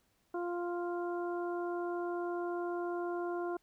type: harmonic tone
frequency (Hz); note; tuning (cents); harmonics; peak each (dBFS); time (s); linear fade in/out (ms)
349.2; F4; 0; 1 / 2 / 3 / 4; -35 / -41 / -45 / -47; 0.34-3.57; 5
effects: pink hiss -74 dBFS RMS until 3.62 s